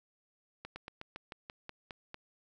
slowing click train, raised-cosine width 0.3 ms, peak -27 dBFS, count 10, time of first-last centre 0.65-2.144 s, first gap 110 ms, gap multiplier 1.1, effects none

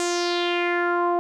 sawtooth tone with low-pass filter sweep, 349.2 Hz, F4, in tune, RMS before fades -23 dBFS, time 0-1.19 s, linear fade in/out 0 ms, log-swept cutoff 7900 to 820 Hz, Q 3.5, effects none

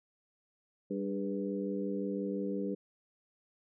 harmonic tone with a mistuned harmonic, 98.5 Hz, G2, 9 cents sharp, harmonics 2 / 3 / 4 / 5, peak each -36 / -38 / -39 / -40 dBFS, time 0.9-2.75 s, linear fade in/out 10 ms, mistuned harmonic 4, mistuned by +55 cents, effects none

